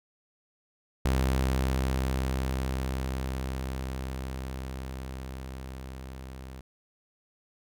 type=tone with level ramp; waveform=sawtooth; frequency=65.41 Hz; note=C2; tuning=in tune; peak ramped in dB=-19 to -37 dBFS; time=1.05-6.61 s; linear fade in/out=5 ms; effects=none